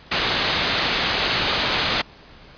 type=low-pass noise; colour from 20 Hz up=white; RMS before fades=-22 dBFS; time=0.11-2.02 s; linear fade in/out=10 ms; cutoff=4600 Hz; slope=48 dB/octave; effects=pink hiss -46 dBFS RMS until 2.57 s + resampled to 11025 Hz